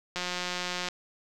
click train, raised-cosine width 0.2 ms, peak -15 dBFS, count 131, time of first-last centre 0.16-0.886 s, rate 179 Hz, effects none

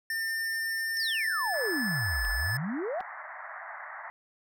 square tone with pitch glide, 1802 to 1734.6 Hz, A6 to A6, +41 to -25 cents, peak -30 dBFS, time 0.1-2.57 s, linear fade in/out 2 ms, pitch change -66 cents, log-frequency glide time 1.06-1.56 s
sine exponential two-way sweep, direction down then up, 5588 to 42.87 to 784 Hz, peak -30 dBFS, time 0.97-3.01 s, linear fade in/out 0 ms, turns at 2.29 s
white band-pass noise, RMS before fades -42 dBFS, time 1.54-4.1 s, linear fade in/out 0 ms, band 620 to 2000 Hz, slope 96 dB/octave
clicks, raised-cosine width 0.3 ms, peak -29 dBFS, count 2, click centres 2.25 / 3.005 s
effects none

